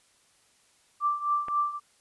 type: tone with tremolo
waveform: sine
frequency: 1174.7 Hz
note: D6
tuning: in tune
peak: -21 dBFS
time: 1-1.8 s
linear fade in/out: 50 ms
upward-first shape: triangle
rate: 3.8 Hz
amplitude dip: 85%
type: click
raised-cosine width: 0.5 ms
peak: -24 dBFS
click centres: 1.484 s
effects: white hiss -64 dBFS RMS until 2 s + resampled to 24000 Hz